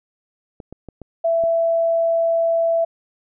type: clicks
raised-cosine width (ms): 2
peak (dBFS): -22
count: 5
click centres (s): 0.602 / 0.726 / 0.887 / 1.017 / 1.438
type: tone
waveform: sine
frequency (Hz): 665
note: E5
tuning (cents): +15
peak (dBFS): -15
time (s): 1.24-2.85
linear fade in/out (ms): 10
effects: none